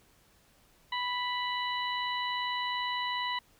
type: harmonic tone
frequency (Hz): 987.8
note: B5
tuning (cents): 0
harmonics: 1 / 2 / 3 / 4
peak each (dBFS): -33 / -36 / -38 / -39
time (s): 0.92-3.39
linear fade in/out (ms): 5
effects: pink hiss -64 dBFS RMS until 3.59 s